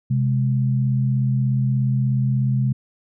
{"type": "tone pair together", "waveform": "sine", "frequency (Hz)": [130.44, 207.2], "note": ["C3", "G#3"], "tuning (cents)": [-5, -4], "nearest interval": "minor sixth", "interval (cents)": 801, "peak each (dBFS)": [-17, -25], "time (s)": [0.1, 2.73], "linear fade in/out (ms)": 10, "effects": []}